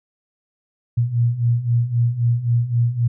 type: beating tone pair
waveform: sine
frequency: 116.54 / 120.34 Hz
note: A#2 / B2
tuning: 0 / -44 cents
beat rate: 3.8 Hz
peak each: -21 / -17 dBFS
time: 0.97-3.08 s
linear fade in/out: 10 ms
effects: none